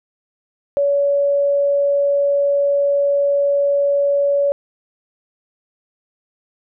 sine tone, 566 Hz, C#5, 36 cents sharp, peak -13 dBFS, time 0.77-4.52 s, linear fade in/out 0 ms, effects none

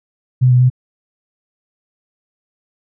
sine tone with pitch steps, 127 / 124.7 / 126.7 Hz, B2 / B2 / B2, +49 / +17 / +45 cents, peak -7 dBFS, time 0.41-0.701 s, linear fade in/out 20 ms, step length 97 ms, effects none

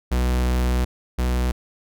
45% pulse tone pair in turn, 62 / 62 Hz, B1 / B1, +7 / +7 cents, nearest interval unison, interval 0 cents, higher neither, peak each -18 / -19 dBFS, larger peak first, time 0.11-0.85 / 1.18-1.52 s, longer first, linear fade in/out 10 ms, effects none

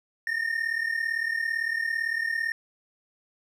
triangle tone pair together, 1800 / 1837.8 Hz, A6 / A#6, +39 / -25 cents, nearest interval unison, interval 36 cents, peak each -28 / -26 dBFS, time 0.27-2.52 s, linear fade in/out 2 ms, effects none

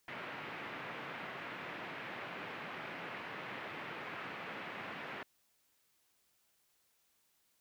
white band-pass noise, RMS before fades -45 dBFS, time 0.08-5.23 s, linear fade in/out 2 ms, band 120 to 2400 Hz, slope 24 dB/octave, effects white hiss -75 dBFS RMS until 7.6 s

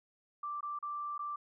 sine tone with dropouts, 1174.7 Hz, D6, in tune, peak -36 dBFS, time 0.43-1.36 s, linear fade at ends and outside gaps 5 ms, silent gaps 0.608-0.628 / 0.789-0.826 / 1.18-1.191 s, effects none

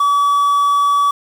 triangle tone with quantisation, 1143 Hz, D6, 47 cents flat, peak -9 dBFS, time 0-1.11 s, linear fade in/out 5 ms, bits 6, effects none

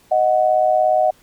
sine tone pair together, 622.9 / 740 Hz, D#5 / F#5, +2 / 0 cents, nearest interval minor third, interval 298 cents, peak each -15 dBFS, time 0.11-1.11 s, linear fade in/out 10 ms, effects pink hiss -53 dBFS RMS until 1.22 s + MP3 96 kbps

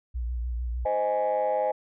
sine tone with vibrato, 60 Hz, B1, 49 cents flat, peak -27 dBFS, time 0.14-0.86 s, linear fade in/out 20 ms, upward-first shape sine, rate 6.6 Hz, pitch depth 57 cents each way
sine chord, Ab major, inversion first, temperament just, 519.1 / 623 / 830.6 Hz, C5 / Eb5 / Ab5, -14 / +2 / 0 cents, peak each -26 / -26 / -26 dBFS, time 0.85-1.72 s, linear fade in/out 10 ms
effects tanh soft clip ceiling -18 dBFS

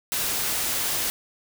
white noise, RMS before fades -26 dBFS, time 0.12-1.1 s, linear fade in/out 0 ms, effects none

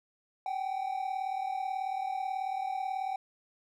triangle tone pair together, 760 / 798.3 Hz, F#5 / G5, +46 / +31 cents, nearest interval minor second, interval 85 cents, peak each -31 / -35 dBFS, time 0.46-3.16 s, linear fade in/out 2 ms, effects none

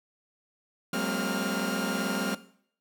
sawtooth tone cluster, 183.7 / 202.3 / 228.7 / 264.7 / 1405 Hz, F#3 / G#3 / A#3 / C4 / F6, -12 / -45 / -33 / +20 / +10 cents, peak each -30 dBFS, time 0.93-2.35 s, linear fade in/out 5 ms, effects noise-tail reverb RT60 0.6 s tail -17 dB re dry

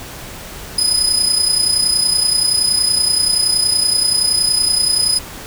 30% pulse tone with amplitude modulation, 5010 Hz, D#8, 11 cents sharp, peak -6 dBFS, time 0.78-5.19 s, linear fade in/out 5 ms, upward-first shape sine, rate 30.6 Hz, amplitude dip 60%, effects pink hiss -32 dBFS RMS until 5.46 s

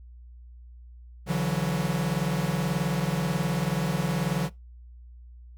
45% pulse tone cluster, 143.2 / 165.1 / 183.7 Hz, D3 / E3 / F#3, -43 / +3 / -12 cents, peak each -29 dBFS, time 1.26-4.5 s, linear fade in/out 50 ms, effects noise-tail reverb RT60 0.2 s tail -21 dB re dry + added 60 Hz sine -44 dBFS peak until 5.57 s

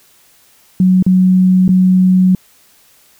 sine tone with dropouts, 185 Hz, F#3, in tune, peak -6 dBFS, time 0.8-2.35 s, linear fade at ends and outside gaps 2 ms, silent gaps 1.026-1.064 / 1.68-1.69 s, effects white hiss -49 dBFS RMS until 3.19 s

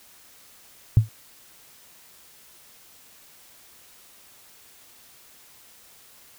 sine tone with exponential decay, 110 Hz, A2, in tune, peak -7 dBFS, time 0.97-1.09 s, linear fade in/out 0 ms, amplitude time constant 26 ms, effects white hiss -52 dBFS RMS until 6.38 s

